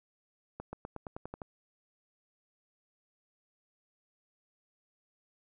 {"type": "accelerating click train", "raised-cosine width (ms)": 1, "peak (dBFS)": -26, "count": 9, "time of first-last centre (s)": [0.6, 1.418], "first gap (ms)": 130, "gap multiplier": 0.93, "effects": []}